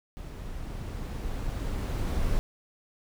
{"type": "noise with level ramp", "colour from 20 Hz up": "brown", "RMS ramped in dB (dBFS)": [-39, -27], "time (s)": [0.17, 2.39], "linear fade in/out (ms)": 0, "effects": []}